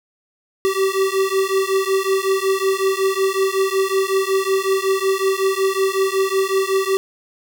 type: beating tone pair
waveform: square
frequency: 383.1 / 388.5 Hz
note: G4 / G4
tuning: -40 / -16 cents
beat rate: 5.4 Hz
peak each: -20 dBFS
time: 0.65-6.97 s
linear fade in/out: 0 ms
effects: none